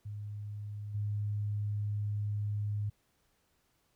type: tone with level steps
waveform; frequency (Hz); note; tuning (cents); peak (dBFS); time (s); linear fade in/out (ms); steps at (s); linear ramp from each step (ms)
sine; 103.83; G#2; 0; -38 / -31; 0.05-2.9; 10; 0.94; 10
effects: pink hiss -74 dBFS RMS until 3.95 s